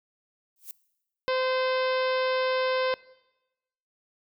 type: noise with exponential growth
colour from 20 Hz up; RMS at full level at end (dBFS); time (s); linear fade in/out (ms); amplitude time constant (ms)
violet; -35; 0.56-0.71; 1; 32
type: harmonic tone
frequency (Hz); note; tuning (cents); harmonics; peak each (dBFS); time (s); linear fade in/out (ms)
516; C5; -24; 1 / 2 / 3 / 4 / 5 / 6 / 7 / 8 / 9 / 10; -25 / -31 / -35 / -37 / -39 / -41 / -42 / -43 / -44 / -45; 1.28-2.94; 0
effects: noise-tail reverb RT60 1.0 s tail -21 dB re dry